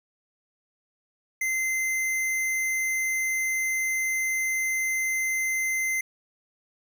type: tone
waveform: square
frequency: 2072 Hz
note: C7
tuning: 17 cents flat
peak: -25 dBFS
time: 1.41-6.01 s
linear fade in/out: 5 ms
effects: none